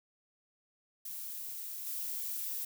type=noise with level steps; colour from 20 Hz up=violet; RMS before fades=-42 / -38 dBFS; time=1.05-2.65 s; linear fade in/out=5 ms; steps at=1.86 s; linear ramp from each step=10 ms; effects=none

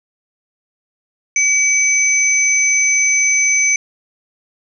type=tone pair together; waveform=sine; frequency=2288 / 6108 Hz; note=D7 / G8; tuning=-46 / -46 cents; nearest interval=octave + perfect fourth; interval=1700 cents; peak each=-14 dBFS; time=1.36-3.76 s; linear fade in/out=2 ms; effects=none

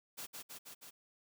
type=noise with echo; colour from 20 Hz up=white; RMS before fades=-45 dBFS; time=0.17-0.27 s; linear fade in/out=20 ms; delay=160 ms; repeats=4; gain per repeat=-2 dB; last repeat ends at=0.91 s; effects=none

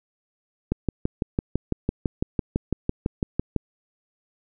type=click train; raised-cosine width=3 ms; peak=-9 dBFS; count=18; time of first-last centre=0.72-3.563 s; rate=5.98 Hz; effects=none

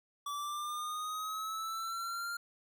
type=linear sweep; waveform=square; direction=up; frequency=1150 to 1400 Hz; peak=-37 dBFS; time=0.26-2.37 s; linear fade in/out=5 ms; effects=none

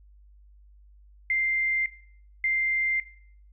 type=tone pair in turn; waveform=sine; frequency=2093 / 2093 Hz; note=C7 / C7; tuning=0 / 0 cents; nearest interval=unison; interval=0 cents; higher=neither; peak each=-22 dBFS; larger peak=neither; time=1.3-1.86 / 2.44-3 s; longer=neither; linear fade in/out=2 ms; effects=noise-tail reverb RT60 0.6 s tail -19 dB re dry + added 50 Hz sine -51 dBFS peak until 3.52 s

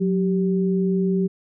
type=tone pair together; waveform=sine; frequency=183.44 / 388.7 Hz; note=F#3 / G4; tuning=-15 / -15 cents; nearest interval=octave + minor second; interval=1300 cents; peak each=-19 / -23 dBFS; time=0-1.28 s; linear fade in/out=20 ms; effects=none

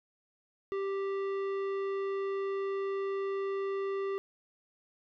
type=tone with tanh clipping; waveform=sine; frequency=392 Hz; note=G4; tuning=in tune; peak=-33 dBFS; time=0.72-4.18 s; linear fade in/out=0 ms; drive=13 dB; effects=none

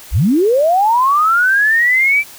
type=linear sweep; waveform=sine; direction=up; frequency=38.35 to 2349 Hz; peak=-9 dBFS; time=0.11-2.24 s; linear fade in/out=50 ms; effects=white hiss -37 dBFS RMS until 2.38 s

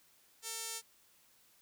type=tone with band-pass filter; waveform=sawtooth; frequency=450 Hz; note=A4; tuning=39 cents sharp; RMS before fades=-42 dBFS; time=0.42-0.82 s; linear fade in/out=50 ms; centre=8300 Hz; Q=1.6; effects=white hiss -67 dBFS RMS until 1.61 s

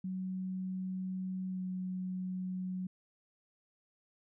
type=tone with pitch glide; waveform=sine; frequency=186.6 to 184.67 Hz; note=F#3 to F#3; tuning=+15 to -3 cents; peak=-35 dBFS; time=0.04-2.87 s; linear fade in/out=5 ms; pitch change=-18 cents; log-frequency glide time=1.49-1.62 s; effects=none

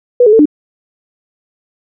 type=tone with pitch steps; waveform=sine; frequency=490.2 / 421.8 / 447.1 / 298.2 Hz; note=B4 / G#4 / A4 / D4; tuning=-13 / +27 / +28 / +27 cents; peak=-3 dBFS; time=0.2-0.456 s; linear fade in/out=5 ms; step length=64 ms; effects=none

